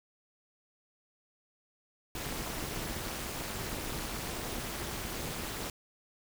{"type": "noise with amplitude modulation", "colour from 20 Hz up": "pink", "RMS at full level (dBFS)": -34, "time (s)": [2.15, 5.7], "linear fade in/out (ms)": 2, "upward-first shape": "sine", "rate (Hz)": 282, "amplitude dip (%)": 90, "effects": []}